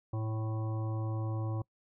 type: harmonic tone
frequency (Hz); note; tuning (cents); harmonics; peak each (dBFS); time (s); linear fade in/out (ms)
110; A2; 0; 1 / 3 / 5 / 7 / 9 / 10; -32 / -42 / -46 / -49 / -51 / -52; 0.13-1.62; 5
effects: noise-tail reverb RT60 0.1 s tail -24 dB re dry